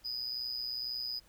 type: tone with amplitude modulation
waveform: triangle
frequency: 4972 Hz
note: D#8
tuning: 2 cents flat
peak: -31 dBFS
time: 0.04-1.2 s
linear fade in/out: 20 ms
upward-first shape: sine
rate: 122 Hz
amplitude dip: 65%
effects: added 50 Hz sine -65 dBFS peak until 1.28 s + pink hiss -64 dBFS RMS until 1.28 s